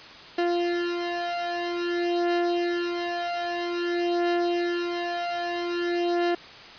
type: beating tone pair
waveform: 30% pulse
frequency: 347.4 / 347.91 Hz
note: F4 / F4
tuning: -9 / -7 cents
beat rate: 0.51 Hz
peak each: -25 dBFS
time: 0.38-6.35 s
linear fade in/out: 5 ms
effects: white hiss -44 dBFS RMS until 6.78 s + resampled to 11025 Hz